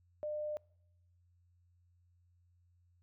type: tone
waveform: sine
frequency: 602 Hz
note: D5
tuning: 43 cents sharp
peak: -36 dBFS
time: 0.23-0.57 s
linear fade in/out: 0 ms
effects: noise-tail reverb RT60 0.8 s tail -26 dB re dry + added 88 Hz sine -67 dBFS peak until 3.02 s